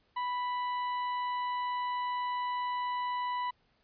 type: harmonic tone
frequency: 987.8 Hz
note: B5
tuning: in tune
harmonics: 1 / 2 / 3 / 4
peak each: -31 / -43 / -48 / -52 dBFS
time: 0.16-3.51 s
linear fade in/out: 10 ms
effects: pink hiss -71 dBFS RMS until 3.83 s + resampled to 11025 Hz